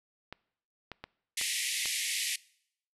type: clicks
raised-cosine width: 0.3 ms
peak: -24 dBFS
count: 5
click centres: 0.326 / 0.917 / 1.04 / 1.413 / 1.857 s
type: band-pass noise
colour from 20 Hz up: pink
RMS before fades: -33 dBFS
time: 1.37-2.36 s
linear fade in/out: 5 ms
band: 1900 to 12000 Hz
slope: 96 dB/octave
effects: noise-tail reverb RT60 0.7 s tail -23 dB re dry